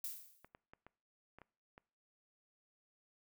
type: noise with exponential decay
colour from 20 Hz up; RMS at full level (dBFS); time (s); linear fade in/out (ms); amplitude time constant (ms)
violet; -40; 0.04-0.48; 2; 95
type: clicks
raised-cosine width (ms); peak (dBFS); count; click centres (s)
0.5; -40; 7; 0.446 / 0.549 / 0.735 / 0.866 / 1.386 / 1.417 / 1.779
effects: noise-tail reverb RT60 0.5 s tail -23 dB re dry

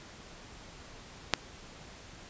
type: click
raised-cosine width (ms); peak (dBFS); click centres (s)
0.2; -5; 1.337
effects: pink hiss -50 dBFS RMS until 2.29 s + resampled to 16000 Hz

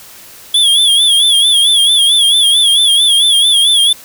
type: tone with vibrato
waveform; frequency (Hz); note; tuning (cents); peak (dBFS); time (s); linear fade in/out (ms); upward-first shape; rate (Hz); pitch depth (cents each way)
square; 3369; G#7; +24; -7; 0.54-3.93; 5; sine; 4.5; 90
effects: white hiss -36 dBFS RMS until 4.04 s

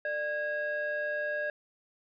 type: ring-modulated tone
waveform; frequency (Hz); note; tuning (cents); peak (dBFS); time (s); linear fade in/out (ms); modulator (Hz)
triangle; 523.3; C5; 0; -25; 0.05-1.5; 2; 1120
effects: resampled to 11025 Hz

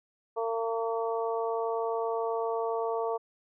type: harmonic tone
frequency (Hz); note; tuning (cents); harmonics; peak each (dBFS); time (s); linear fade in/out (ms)
227.6; A#3; -41; 2 / 3 / 4 / 5; -30 / -34 / -36 / -38; 0.36-3.18; 20
effects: none

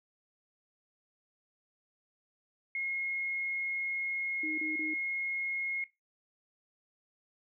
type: tone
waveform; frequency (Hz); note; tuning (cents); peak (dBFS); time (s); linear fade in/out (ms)
sine; 2157; C#7; -48; -32; 2.75-5.84; 2
type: tone bursts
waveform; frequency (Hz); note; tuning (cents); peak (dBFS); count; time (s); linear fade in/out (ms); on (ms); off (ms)
sine; 311.1; D#4; 0; -37; 3; 4.43-4.94; 5; 150; 30
effects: noise-tail reverb RT60 0.2 s tail -17 dB re dry

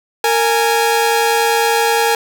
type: tone pair together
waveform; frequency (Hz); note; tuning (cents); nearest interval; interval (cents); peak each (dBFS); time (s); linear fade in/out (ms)
sawtooth; 460.5 / 830.6; A#4 / G#5; -21 / 0; minor seventh; 1021; -11; 0.24-2.15; 2
effects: none

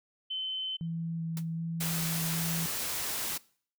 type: tone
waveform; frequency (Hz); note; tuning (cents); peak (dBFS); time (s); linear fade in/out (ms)
sine; 3062; G7; -41; -32; 0.3-0.77; 10
type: tone with vibrato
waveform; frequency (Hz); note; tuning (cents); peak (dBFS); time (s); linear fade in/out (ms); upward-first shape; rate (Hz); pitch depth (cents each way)
sine; 164.81; E3; 0; -32; 0.81-2.66; 0; square; 1.3; 9
type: noise with exponential decay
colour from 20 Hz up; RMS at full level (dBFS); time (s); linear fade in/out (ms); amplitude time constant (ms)
white; -37; 1.37-1.45; 1; 16
type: noise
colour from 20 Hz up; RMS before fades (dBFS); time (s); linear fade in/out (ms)
white; -34; 1.8-3.38; 10
effects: noise-tail reverb RT60 0.5 s tail -22 dB re dry

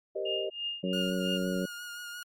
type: chord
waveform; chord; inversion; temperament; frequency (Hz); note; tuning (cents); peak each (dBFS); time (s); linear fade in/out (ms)
sine; C minor seventh; second; equal with one note detuned; 392 / 466.2 / 523.3 / 618.7; G4 / Bb4 / C5 / Eb5; 0 / 0 / 0 / -10; -35 / -39 / -39 / -35; 0.15-0.5; 10
type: tone with tremolo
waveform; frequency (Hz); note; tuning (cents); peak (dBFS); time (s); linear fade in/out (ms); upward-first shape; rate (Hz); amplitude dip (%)
sine; 2827; F7; +20; -30; 0.25-1.38; 10; triangle; 3; 100
type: harmonic tone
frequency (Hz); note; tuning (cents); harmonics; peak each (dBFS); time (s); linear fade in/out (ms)
92.5; F#2; 0; 2 / 3 / 4 / 5 / 6; -31 / -37 / -38 / -39 / -36; 0.83-1.66; 10
type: tone with vibrato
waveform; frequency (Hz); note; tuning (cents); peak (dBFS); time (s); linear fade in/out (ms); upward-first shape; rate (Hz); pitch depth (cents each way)
sawtooth; 1431; F6; +42; -36; 0.93-2.23; 2; sine; 5.8; 23
effects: Opus 48 kbps

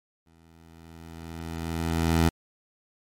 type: tone with exponential growth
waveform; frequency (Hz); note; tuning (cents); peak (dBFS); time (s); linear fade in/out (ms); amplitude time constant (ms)
15% pulse; 82.41; E2; 0; -12; 0.26-2.29; 5; 440
effects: MP3 64 kbps

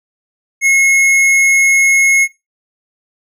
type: tone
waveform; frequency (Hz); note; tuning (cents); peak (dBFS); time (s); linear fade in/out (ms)
square; 2170; C#7; -37; -8; 0.61-2.28; 50
effects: noise-tail reverb RT60 0.2 s tail -17 dB re dry + low-pass 12000 Hz 12 dB/octave

